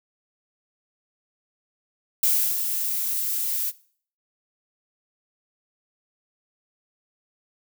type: noise with ADSR envelope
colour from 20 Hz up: violet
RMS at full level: -19 dBFS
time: 2.23-3.72 s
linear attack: 4 ms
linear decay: 320 ms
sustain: -7 dB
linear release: 34 ms
effects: noise-tail reverb RT60 0.5 s tail -20 dB re dry